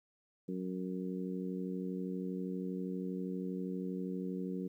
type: harmonic tone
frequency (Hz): 92.5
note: F#2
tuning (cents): 0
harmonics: 2 / 3 / 4 / 5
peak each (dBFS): -38 / -42 / -44 / -46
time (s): 0.48-4.68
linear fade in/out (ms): 10
effects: 12-bit